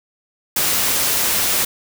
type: noise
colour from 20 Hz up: white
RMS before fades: -18 dBFS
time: 0.56-1.65 s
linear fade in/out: 5 ms
effects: none